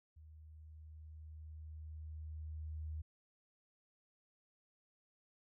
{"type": "tone with level ramp", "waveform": "sine", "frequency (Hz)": 77.8, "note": "D#2", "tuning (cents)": 0, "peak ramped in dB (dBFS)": [-55, -40], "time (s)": [0.16, 3.02], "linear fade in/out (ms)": 10, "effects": []}